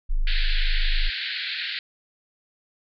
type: tone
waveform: sine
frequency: 25.96 Hz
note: G#0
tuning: in tune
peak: -18 dBFS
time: 0.09-1.1 s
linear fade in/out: 20 ms
type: band-pass noise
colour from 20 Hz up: white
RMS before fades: -30 dBFS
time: 0.27-1.79 s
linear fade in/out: 2 ms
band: 1500 to 4500 Hz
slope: 96 dB/octave
effects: none